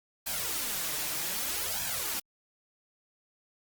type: noise with flanger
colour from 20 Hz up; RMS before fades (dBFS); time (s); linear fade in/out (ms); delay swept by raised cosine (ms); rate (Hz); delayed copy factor
white; -33; 0.26-2.2; 10; 1.2 to 6.8; 0.64; +0.8
effects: Opus 48 kbps